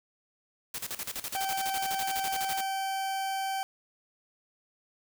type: noise with tremolo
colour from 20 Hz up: white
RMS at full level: -35 dBFS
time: 0.74-2.61 s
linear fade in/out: 5 ms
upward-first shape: square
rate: 12 Hz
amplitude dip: 80%
type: tone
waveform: 40% pulse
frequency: 774 Hz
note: G5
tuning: 22 cents flat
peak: -29 dBFS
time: 1.35-3.63 s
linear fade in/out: 0 ms
effects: none